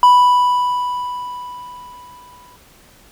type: tone with exponential decay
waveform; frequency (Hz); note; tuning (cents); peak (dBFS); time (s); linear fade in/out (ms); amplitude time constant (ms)
triangle; 987.8; B5; 0; -3; 0.03-2.56; 1; 550
effects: pink hiss -48 dBFS RMS until 3.11 s